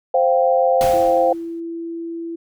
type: chord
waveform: sine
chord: C suspended fourth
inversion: none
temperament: equal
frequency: 523.3 / 698.5 / 784 Hz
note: C5 / F5 / G5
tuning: 0 / 0 / 0 cents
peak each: -15 / -18 / -20 dBFS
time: 0.14-1.33 s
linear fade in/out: 5 ms
type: noise with exponential decay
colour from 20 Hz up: pink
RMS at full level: -25 dBFS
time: 0.81-1.6 s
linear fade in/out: 0 ms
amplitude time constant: 170 ms
type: tone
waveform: sine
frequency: 334 Hz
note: E4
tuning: 23 cents sharp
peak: -25 dBFS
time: 0.93-2.36 s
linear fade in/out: 10 ms
effects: none